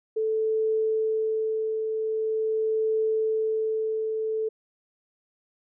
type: tone with tremolo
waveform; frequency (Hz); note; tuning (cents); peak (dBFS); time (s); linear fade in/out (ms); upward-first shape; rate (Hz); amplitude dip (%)
sine; 438.9; A4; -4; -21; 0.16-4.49; 10; triangle; 0.44; 40
effects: none